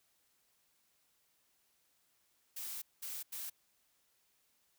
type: noise bursts at uneven times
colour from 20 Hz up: blue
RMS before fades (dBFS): -43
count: 3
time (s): 2.56-2.82 / 3.02-3.23 / 3.32-3.5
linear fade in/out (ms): 10
effects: white hiss -75 dBFS RMS until 4.78 s